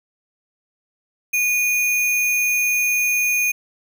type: tone with sample-and-hold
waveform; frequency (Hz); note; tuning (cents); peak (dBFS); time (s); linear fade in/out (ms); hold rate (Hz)
sine; 2456; D#7; -23; -16; 1.33-3.52; 10; 8820
effects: none